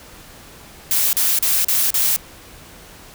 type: noise bursts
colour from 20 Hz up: blue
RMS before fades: -17 dBFS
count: 5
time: 0.91-2.162 s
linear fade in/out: 0 ms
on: 220 ms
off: 38 ms
effects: pink hiss -42 dBFS RMS until 3.14 s